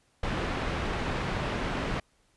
pink low-pass noise, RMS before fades -31 dBFS, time 0.23-2 s, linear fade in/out 5 ms, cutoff 2600 Hz, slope 12 dB/octave, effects pink hiss -68 dBFS RMS until 2.36 s + resampled to 24000 Hz

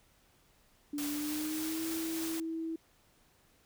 sine tone with pitch glide, 291.6 to 325.4 Hz, D4 to E4, -12 to -22 cents, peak -34 dBFS, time 0.93-2.76 s, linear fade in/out 5 ms, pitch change +190 cents, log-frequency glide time 1.07-1.86 s
white noise with tremolo, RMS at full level -40 dBFS, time 0.98-2.4 s, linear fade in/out 2 ms, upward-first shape triangle, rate 3.4 Hz, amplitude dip 25%
effects pink hiss -67 dBFS RMS until 3.65 s

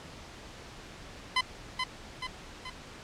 15% pulse tone with echo, 1018 Hz, C6, 48 cents flat, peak -17 dBFS, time 1.36-1.41 s, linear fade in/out 5 ms, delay 430 ms, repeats 3, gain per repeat -5 dB, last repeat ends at 2.7 s, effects pink hiss -47 dBFS RMS until 3.03 s + low-pass 6000 Hz 12 dB/octave

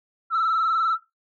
sine tone with vibrato, 1318.5 Hz, E6, in tune, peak -17 dBFS, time 0.3-0.98 s, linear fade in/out 50 ms, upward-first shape sine, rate 20 Hz, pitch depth 65 cents each way, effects noise-tail reverb RT60 0.2 s tail -18 dB re dry + tanh soft clip ceiling -17 dBFS

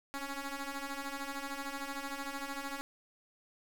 10% pulse ring-modulated tone, 277.2 Hz, C#4, in tune, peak -27 dBFS, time 0.14-2.81 s, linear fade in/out 0 ms, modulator 561 Hz, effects none

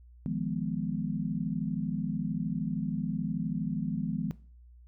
sine chord, F half-diminished seventh, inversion third, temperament equal, 155.56 / 174.61 / 207.7 / 246.9 Hz, Eb3 / F3 / Ab3 / Cb4, 0 / 0 / 0 / 0 cents, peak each -35 / -34 / -34 / -36 dBFS, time 0.26-4.31 s, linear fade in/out 0 ms, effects noise-tail reverb RT60 0.4 s tail -18 dB re dry + added 60 Hz sine -51 dBFS peak until 4.87 s

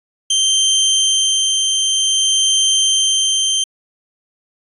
25% pulse tone with tremolo, 3136 Hz, G7, in tune, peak -8 dBFS, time 0.3-3.64 s, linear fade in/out 5 ms, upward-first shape sine, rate 0.53 Hz, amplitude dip 25%, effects resampled to 32000 Hz

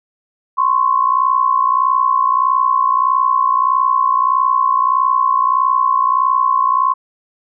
sine tone pair together, 1035.4 / 1097 Hz, C6 / C#6, -18 / -18 cents, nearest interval minor second, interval 100 cents, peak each -14 dBFS, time 0.57-6.94 s, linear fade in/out 20 ms, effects none

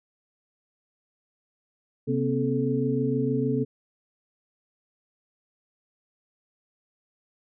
sine tone cluster, 132.9 / 240.2 / 266.7 / 434 Hz, C3 / B3 / C4 / A4, +27 / -48 / +33 / -24 cents, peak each -28 dBFS, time 2.07-3.65 s, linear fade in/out 20 ms, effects none

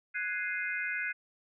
sine chord, Ab dominant seventh, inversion third, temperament equal, 1480 / 1661.2 / 2093 / 2489 Hz, Gb6 / Ab6 / C7 / Eb7, 0 / 0 / 0 / 0 cents, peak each -36 / -38 / -36 / -39 dBFS, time 0.14-1.13 s, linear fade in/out 20 ms, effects none

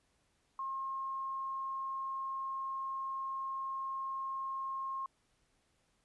sine tone, 1072 Hz, C6, 42 cents sharp, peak -36 dBFS, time 0.59-5.06 s, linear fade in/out 2 ms, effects pink hiss -75 dBFS RMS until 6.04 s + resampled to 24000 Hz

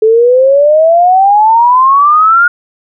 sine exponential sweep, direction up, 431 to 1439 Hz, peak -3 dBFS, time 0.02-2.48 s, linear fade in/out 5 ms, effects none

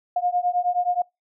sine beating tone pair, 709 / 718.5 Hz, F5 / F5, +26 / +49 cents, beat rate 9.5 Hz, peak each -23 dBFS, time 0.16-1.02 s, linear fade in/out 5 ms, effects noise-tail reverb RT60 0.2 s tail -26 dB re dry

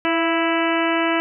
harmonic tone with a mistuned harmonic, 329.6 Hz, E4, in tune, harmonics 1 / 2 / 3 / 4 / 5 / 6 / 7 / 8 / 9, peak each -21 / -24 / -26 / -27 / -28 / -29 / -29 / -30 / -31 dBFS, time 0.05-1.2 s, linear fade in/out 0 ms, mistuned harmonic 2, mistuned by +28 cents, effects none

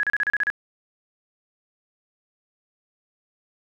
sine tone bursts, 1674 Hz, G#6, 13 cents sharp, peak -19 dBFS, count 8, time 0-0.501 s, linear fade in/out 0 ms, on 32 ms, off 35 ms, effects none

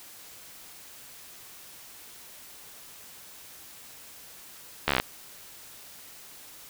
slowing click train, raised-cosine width 0.3 ms, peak -6 dBFS, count 9, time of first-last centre 4.88-5 s, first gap 13 ms, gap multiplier 1.04, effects white hiss -48 dBFS RMS until 6.69 s

